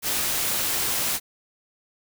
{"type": "noise", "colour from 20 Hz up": "white", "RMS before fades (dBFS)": -25, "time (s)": [0.02, 1.2], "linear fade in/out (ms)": 50, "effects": []}